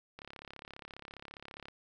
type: click train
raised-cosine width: 0.3 ms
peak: -30 dBFS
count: 53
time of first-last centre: 0.19-1.684 s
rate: 34.8 Hz
effects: none